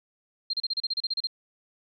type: tone bursts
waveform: sine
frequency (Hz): 4186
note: C8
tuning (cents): 0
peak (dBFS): -25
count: 12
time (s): 0.5-1.271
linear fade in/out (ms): 5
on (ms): 34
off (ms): 33
effects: none